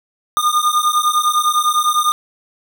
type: beating tone pair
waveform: square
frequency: 1212 / 1221.9 Hz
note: D#6 / D#6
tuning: -46 / -32 cents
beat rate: 9.9 Hz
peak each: -17 dBFS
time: 0.37-2.12 s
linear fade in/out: 0 ms
effects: none